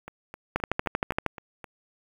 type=two click trains; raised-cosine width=0.5 ms; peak=-9 / -24 dBFS; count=10 / 7; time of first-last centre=0.56-1.263 / 0.08-1.643 s; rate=12.8 / 3.84 Hz; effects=7-bit